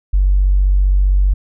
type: tone with tanh clipping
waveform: triangle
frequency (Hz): 47.64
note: G1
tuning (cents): -49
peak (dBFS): -9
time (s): 0.13-1.34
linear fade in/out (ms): 10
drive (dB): 4
effects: none